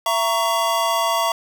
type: chord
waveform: square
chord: A# diminished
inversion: second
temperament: just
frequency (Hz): 671.3 / 932.3 / 1118.8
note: E5 / A#5 / C#6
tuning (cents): +31 / 0 / +16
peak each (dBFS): -23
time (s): 0.06-1.32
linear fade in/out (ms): 2
effects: none